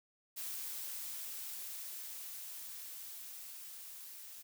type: noise with level ramp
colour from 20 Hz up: blue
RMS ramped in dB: -42 to -51 dBFS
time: 0.36-4.43 s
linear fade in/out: 20 ms
effects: none